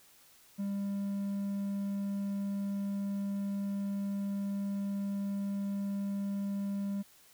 triangle tone, 199.3 Hz, G3, 29 cents sharp, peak -30 dBFS, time 0.58-7.03 s, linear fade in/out 20 ms, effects white hiss -61 dBFS RMS until 7.33 s

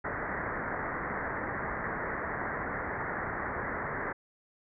white low-pass noise, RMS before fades -35 dBFS, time 0.04-4.13 s, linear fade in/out 10 ms, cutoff 2000 Hz, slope 96 dB/octave, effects none

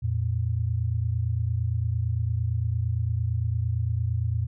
sine tone pair together, 86 / 114.8 Hz, F2 / A#2, -26 / -26 cents, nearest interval perfect fourth, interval 500 cents, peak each -27 / -25 dBFS, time 0.02-4.47 s, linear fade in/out 20 ms, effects none

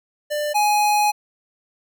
square tone pair in turn, 594 / 835.4 Hz, D5 / G#5, +20 / +10 cents, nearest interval tritone, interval 590 cents, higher second, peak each -22 / -16 dBFS, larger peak second, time 0.3-0.54 / 0.54-1.12 s, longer second, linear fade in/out 20 ms, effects none

